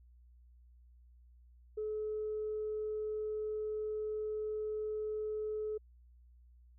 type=tone; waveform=sine; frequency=428.5 Hz; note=A4; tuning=46 cents flat; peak=-34 dBFS; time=1.77-5.78 s; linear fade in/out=10 ms; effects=tanh soft clip ceiling -30 dBFS + added 60 Hz sine -58 dBFS peak until 6.78 s